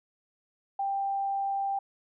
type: tone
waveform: sine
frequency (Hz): 789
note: G5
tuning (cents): +11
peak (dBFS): -27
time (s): 0.79-1.79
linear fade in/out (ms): 5
effects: none